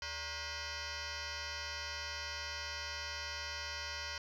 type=tone with frequency modulation; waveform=sine; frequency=1593 Hz; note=G6; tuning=27 cents sharp; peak=-38 dBFS; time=0.02-4.18 s; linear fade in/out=2 ms; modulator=506 Hz; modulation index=7.8; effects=tanh soft clip ceiling -35 dBFS